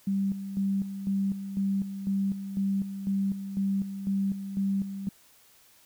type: tone with tremolo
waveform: sine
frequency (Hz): 196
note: G3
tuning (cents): 0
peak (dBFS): -24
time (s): 0.07-5.09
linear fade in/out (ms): 5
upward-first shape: square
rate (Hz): 2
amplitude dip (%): 65
effects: white hiss -59 dBFS RMS until 5.85 s